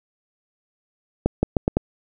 accelerating click train, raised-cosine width 2 ms, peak -4 dBFS, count 5, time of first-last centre 1.26-1.77 s, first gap 170 ms, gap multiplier 0.81, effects none

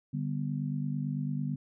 sine chord, G major, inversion second, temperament just, 147 / 196 / 245 Hz, D3 / G3 / B3, +2 / 0 / -14 cents, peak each -32 / -37 / -36 dBFS, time 0.13-1.56 s, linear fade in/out 10 ms, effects none

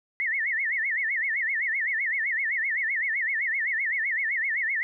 sine tone with vibrato, 1970 Hz, B6, 5 cents flat, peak -24 dBFS, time 0.2-4.83 s, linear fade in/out 0 ms, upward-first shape sine, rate 7.8 Hz, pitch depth 200 cents each way, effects none

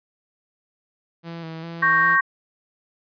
sawtooth tone with vibrato, 164.81 Hz, E3, in tune, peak -28 dBFS, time 1.23-2.18 s, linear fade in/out 50 ms, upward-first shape square, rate 2.5 Hz, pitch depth 28 cents each way
sine chord, G diminished, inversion second, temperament equal, 1108.7 / 1568 / 1864.7 Hz, Db6 / G6 / Bb6, 0 / 0 / 0 cents, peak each -19 dBFS, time 1.82-2.21 s, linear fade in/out 10 ms
effects resampled to 11025 Hz

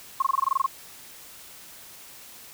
sine tone bursts, 1078 Hz, C#6, 49 cents flat, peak -18 dBFS, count 11, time 0.2-0.663 s, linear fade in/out 5 ms, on 23 ms, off 21 ms, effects white hiss -46 dBFS RMS until 2.53 s

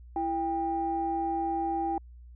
sine tone pair together, 333.2 / 796 Hz, E4 / G5, +19 / +26 cents, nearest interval octave + minor third, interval 1507 cents, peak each -31 / -28 dBFS, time 0.16-1.98 s, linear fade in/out 2 ms, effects tanh soft clip ceiling -19 dBFS + added 60 Hz sine -46 dBFS peak until 2.35 s

